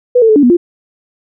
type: tone with pitch steps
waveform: sine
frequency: 493.8 / 448 / 432.5 / 288.9 / 243.9 / 348.3 Hz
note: B4 / A4 / A4 / D4 / B3 / F4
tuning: 0 / +31 / -30 / -28 / -21 / -5 cents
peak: -4 dBFS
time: 0.15-0.57 s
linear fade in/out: 10 ms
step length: 70 ms
effects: none